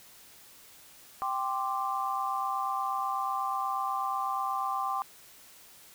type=chord; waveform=sine; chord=G suspended fourth; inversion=none; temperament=equal; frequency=784 / 1046.5 / 1174.7 Hz; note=G5 / C6 / D6; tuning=0 / 0 / 0 cents; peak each=-33 dBFS; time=1.22-5.02 s; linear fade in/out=0 ms; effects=white hiss -54 dBFS RMS until 5.94 s